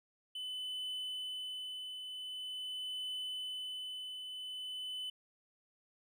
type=tone with tremolo; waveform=triangle; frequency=3014 Hz; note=F#7; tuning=31 cents sharp; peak=-36 dBFS; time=0.35-5.1 s; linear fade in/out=5 ms; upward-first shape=triangle; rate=0.45 Hz; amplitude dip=45%; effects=none